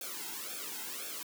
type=noise with flanger; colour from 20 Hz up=white; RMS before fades=-41 dBFS; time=0.01-1.23 s; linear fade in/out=2 ms; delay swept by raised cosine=1 to 1.74 ms; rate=1.9 Hz; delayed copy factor=-1; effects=high-pass 200 Hz 12 dB/octave

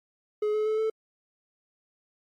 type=tone with pitch steps; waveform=triangle; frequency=422.7 / 428.4 / 434.1 / 439.9 Hz; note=G#4 / A4 / A4 / A4; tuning=+31 / -46 / -23 / 0 cents; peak=-22 dBFS; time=0.42-0.9 s; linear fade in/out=5 ms; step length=120 ms; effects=AAC 64 kbps

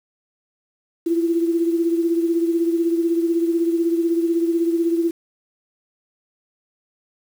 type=beating tone pair; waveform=sine; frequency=334.3 / 350.3 Hz; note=E4 / F4; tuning=+24 / +5 cents; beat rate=16 Hz; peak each=-17 / -25 dBFS; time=1.06-5.11 s; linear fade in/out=10 ms; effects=7-bit

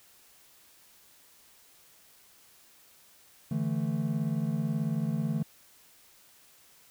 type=chord; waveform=triangle; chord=D suspended second; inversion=none; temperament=just; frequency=146.83 / 165.19 / 220.2 Hz; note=D3 / E3 / A3; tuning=0 / +4 / +2 cents; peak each=-30 dBFS; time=3.51-5.43 s; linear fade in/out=5 ms; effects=white hiss -59 dBFS RMS until 6.9 s

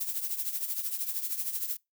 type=noise with tremolo; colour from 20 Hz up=violet; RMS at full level=-30 dBFS; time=0-1.77 s; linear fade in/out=10 ms; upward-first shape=triangle; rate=13 Hz; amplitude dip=75%; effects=noise-tail reverb RT60 0.2 s tail -24 dB re dry

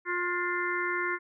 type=harmonic tone with a mistuned harmonic; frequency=354.6 Hz; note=F4; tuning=26 cents sharp; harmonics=1 / 3 / 4 / 5 / 6; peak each=-34 / -34 / -34 / -34 / -34 dBFS; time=0.05-1.19 s; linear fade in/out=50 ms; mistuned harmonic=6; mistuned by=-36 cents; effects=none

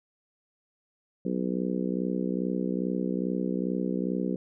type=harmonic tone; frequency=62.4 Hz; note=B1; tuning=19 cents sharp; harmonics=3 / 4 / 5 / 6 / 7 / 8; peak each=-30 / -32 / -34 / -36 / -37 / -38 dBFS; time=1.25-4.36 s; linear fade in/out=5 ms; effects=none

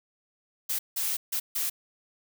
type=noise bursts at uneven times; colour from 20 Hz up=blue; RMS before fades=-29 dBFS; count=4; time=0.69-0.79 / 0.96-1.17 / 1.32-1.4 / 1.55-1.7 s; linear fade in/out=10 ms; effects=none

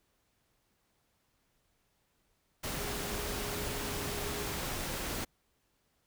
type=tone in noise; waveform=sine; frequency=411.1 Hz; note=G#4; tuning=18 cents flat; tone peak=-43 dBFS; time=2.78-4.53 s; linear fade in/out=10 ms; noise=pink; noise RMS=-37 dBFS; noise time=2.63-5.25 s; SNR=-9 dB; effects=pink hiss -75 dBFS RMS until 6.06 s

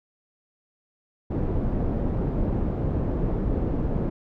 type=low-pass noise; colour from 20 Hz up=pink; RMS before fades=-25 dBFS; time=1.3-4.1 s; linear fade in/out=10 ms; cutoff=440 Hz; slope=12 dB/octave; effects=none

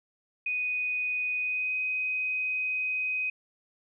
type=tone with pitch glide; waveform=sine; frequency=2489 to 2512 Hz; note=D#7 to D#7; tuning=0 to +16 cents; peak=-27 dBFS; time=0.46-3.3 s; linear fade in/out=5 ms; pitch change=+16 cents; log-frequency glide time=1.38-1.75 s; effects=none

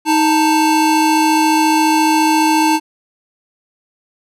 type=tone pair together; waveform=square; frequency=314 / 887.6 Hz; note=D#4 / A5; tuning=+16 / +15 cents; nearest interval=octave + tritone; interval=1799 cents; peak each=-14 dBFS; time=0.05-2.8 s; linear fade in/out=50 ms; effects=low-pass 12000 Hz 12 dB/octave

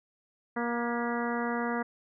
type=harmonic tone with a mistuned harmonic; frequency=237.1 Hz; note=A#3; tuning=30 cents sharp; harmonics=1 / 2 / 3 / 4 / 5 / 6 / 7 / 8; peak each=-32 / -35 / -37 / -38 / -39 / -40 / -40 / -41 dBFS; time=0.56-1.83 s; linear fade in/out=10 ms; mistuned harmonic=8; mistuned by=+48 cents; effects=none

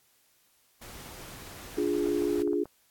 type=noise; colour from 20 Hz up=pink; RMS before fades=-45 dBFS; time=0.81-2.43 s; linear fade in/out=10 ms
type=chord; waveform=sine; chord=D diminished; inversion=none; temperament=equal; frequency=293.7 / 349.2 / 415.3 Hz; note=D4 / F4 / Ab4; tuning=0 / 0 / 0 cents; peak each=-30 / -29 / -29 dBFS; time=1.77-2.64 s; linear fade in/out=10 ms
type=clicks; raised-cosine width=1 ms; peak=-30 dBFS; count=7; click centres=2.065 / 2.22 / 2.356 / 2.396 / 2.476 / 2.532 / 2.656 s
effects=white hiss -66 dBFS RMS until 2.9 s + AAC 64 kbps

